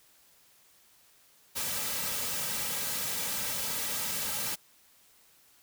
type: noise with comb filter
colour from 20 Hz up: white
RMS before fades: -33 dBFS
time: 1.55-4.56 s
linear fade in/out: 20 ms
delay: 2.8 ms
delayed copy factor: -0.6
effects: white hiss -62 dBFS RMS until 5.62 s